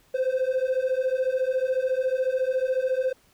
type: beating tone pair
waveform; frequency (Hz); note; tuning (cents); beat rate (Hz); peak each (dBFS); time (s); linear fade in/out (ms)
triangle; 511 / 525; C5 / C5; -41 / +6; 14; -22; 0.14-3.13; 10
effects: tanh soft clip ceiling -17 dBFS + pink hiss -61 dBFS RMS until 3.33 s